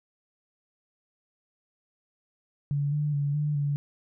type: tone with pitch steps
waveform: sine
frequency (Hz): 143.2 / 148.5 / 143.1 / 148.7 / 143.7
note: D3 / D3 / D3 / D3 / D3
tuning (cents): -43 / +20 / -45 / +22 / -37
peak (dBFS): -24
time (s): 2.71-3.76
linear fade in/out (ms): 0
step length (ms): 210
effects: none